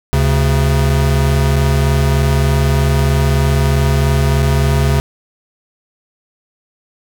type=tone pair together; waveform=square; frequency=73 / 136.22 Hz; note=D2 / C#3; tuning=-10 / -30 cents; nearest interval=major seventh; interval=1080 cents; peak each=-14 dBFS; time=0.13-5 s; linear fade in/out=0 ms; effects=none